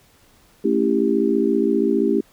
sine chord, A dominant seventh, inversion none, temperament just, 220 / 275 / 330 / 396 Hz, A3 / C#4 / E4 / G4, 0 / -14 / +2 / +18 cents, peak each -22 / -21 / -22 / -20 dBFS, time 0.64-2.21 s, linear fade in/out 10 ms, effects pink hiss -55 dBFS RMS until 2.32 s

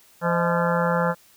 harmonic tone with a mistuned harmonic, 171.7 Hz, F3, 29 cents flat, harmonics 1 / 3 / 4 / 5 / 6 / 7 / 8 / 9 / 10, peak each -24 / -24 / -30 / -28 / -30 / -33 / -28 / -34 / -33 dBFS, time 0.21-1.15 s, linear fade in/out 50 ms, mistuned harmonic 4, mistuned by -150 cents, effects white hiss -55 dBFS RMS until 1.36 s

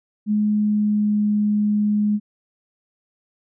sine tone with pitch glide, 210.4 to 208.9 Hz, G#3 to G#3, +23 to +10 cents, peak -16 dBFS, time 0.26-2.2 s, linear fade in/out 50 ms, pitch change -13 cents, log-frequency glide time 0.49-1.24 s, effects none

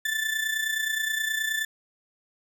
35% pulse tone with amplitude modulation, 1758 Hz, A6, 2 cents flat, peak -21 dBFS, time 0.05-1.65 s, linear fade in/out 5 ms, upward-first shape sine, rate 29.5 Hz, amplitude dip 60%, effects none

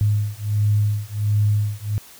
sine beating tone pair, 103.83 / 105.23 Hz, G#2 / G#2, 0 / +23 cents, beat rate 1.4 Hz, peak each -20 dBFS, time 0.01-1.98 s, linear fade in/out 0 ms, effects white hiss -45 dBFS RMS until 2.19 s

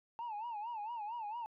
sine tone with vibrato, 890 Hz, A5, 20 cents sharp, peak -37 dBFS, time 0.19-1.46 s, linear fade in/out 0 ms, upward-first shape sine, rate 4.4 Hz, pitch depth 140 cents each way, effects tanh soft clip ceiling -37 dBFS

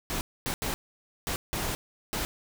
pink noise bursts at uneven times, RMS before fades -31 dBFS, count 6, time 0.1-0.21 / 0.46-0.54 / 0.62-0.74 / 1.27-1.36 / 1.53-1.75 / 2.13-2.25 s, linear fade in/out 0 ms, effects none

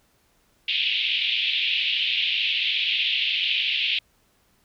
pink band-pass noise, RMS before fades -24 dBFS, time 0.68-3.99 s, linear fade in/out 5 ms, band 2500 to 3600 Hz, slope 48 dB/octave, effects pink hiss -64 dBFS RMS until 4.64 s

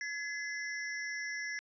square ring-modulated tone, 1864.7 Hz, A#6, in tune, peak -34 dBFS, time 0.01-1.59 s, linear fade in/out 0 ms, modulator 171 Hz, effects resampled to 16000 Hz

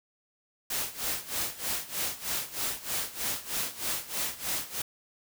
white noise with tremolo, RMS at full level -30 dBFS, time 0.7-4.82 s, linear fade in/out 5 ms, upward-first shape sine, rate 3.2 Hz, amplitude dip 85%, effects none

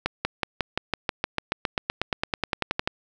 accelerating click train, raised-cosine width 0.3 ms, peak -7 dBFS, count 23, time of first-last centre 0.06-2.875 s, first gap 190 ms, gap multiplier 0.96, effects none

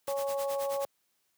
white noise with tremolo, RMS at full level -41 dBFS, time 0.07-0.85 s, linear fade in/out 5 ms, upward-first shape sine, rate 9.4 Hz, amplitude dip 90%
harmonic tone, 277.2 Hz, C#4, in tune, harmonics 2 / 3 / 4, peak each -30 / -39 / -42 dBFS, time 0.08-0.85 s, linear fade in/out 0 ms
effects white hiss -75 dBFS RMS until 1.37 s + high-pass 100 Hz 12 dB/octave

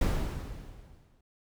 brown noise with exponential decay, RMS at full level -24 dBFS, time 0.01-1.21 s, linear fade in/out 5 ms, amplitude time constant 260 ms, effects none

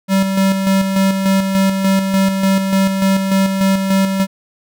square tone with tremolo, 193.1 Hz, G3, 26 cents flat, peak -11 dBFS, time 0.08-4.27 s, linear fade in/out 50 ms, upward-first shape square, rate 3.4 Hz, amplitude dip 45%, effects none

